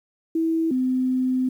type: tone pair in turn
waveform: sine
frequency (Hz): 325.7 / 256.5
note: E4 / C4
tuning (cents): -21 / -34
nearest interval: major third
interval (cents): 413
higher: first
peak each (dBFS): -19 / -19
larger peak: neither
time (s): 0.35-0.71 / 0.71-1.49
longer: second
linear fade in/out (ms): 5
effects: 9-bit